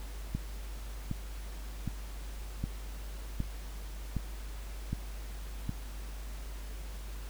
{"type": "click train", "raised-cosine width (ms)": 5, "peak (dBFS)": -20, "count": 8, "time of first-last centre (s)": [0.35, 5.694], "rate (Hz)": 1.31, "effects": ["added 50 Hz sine -39 dBFS peak until 7.29 s", "pink hiss -51 dBFS RMS until 7.29 s"]}